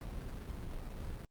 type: noise with sample-and-hold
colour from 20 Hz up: brown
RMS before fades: -42 dBFS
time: 0.01-1.25 s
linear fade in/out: 2 ms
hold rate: 3150 Hz
effects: Opus 32 kbps